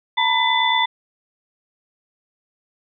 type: tone cluster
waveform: sine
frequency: 902 / 971 / 2012 / 3508 Hz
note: A5 / B5 / B6 / A7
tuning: +43 / -30 / +32 / -6 cents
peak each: -21 dBFS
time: 0.17-0.86 s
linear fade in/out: 10 ms
effects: none